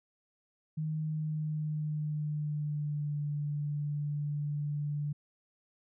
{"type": "tone with pitch glide", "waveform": "sine", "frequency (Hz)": [155.56, 146.83], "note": ["D#3", "D3"], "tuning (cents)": [0, 0], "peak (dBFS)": -31, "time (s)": [0.77, 5.13], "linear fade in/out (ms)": 10, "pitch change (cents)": -100, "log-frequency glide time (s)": [1, 3.2], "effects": []}